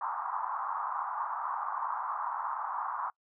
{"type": "band-pass noise", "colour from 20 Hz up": "white", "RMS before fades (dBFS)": -35, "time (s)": [0.01, 3.1], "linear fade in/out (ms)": 2, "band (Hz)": [850, 1200], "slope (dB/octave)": 48, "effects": ["noise-tail reverb RT60 0.1 s tail -25 dB re dry"]}